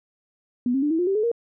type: tone with pitch steps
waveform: sine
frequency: 245.4 / 269.2 / 295.2 / 323.8 / 355.2 / 389.5 / 427.3 / 468.6 Hz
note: B3 / C4 / D4 / E4 / F4 / G4 / G#4 / A#4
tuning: -11 / +49 / +9 / -31 / +29 / -11 / +49 / +9 cents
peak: -19 dBFS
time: 0.66-1.316 s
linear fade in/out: 2 ms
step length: 82 ms
effects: none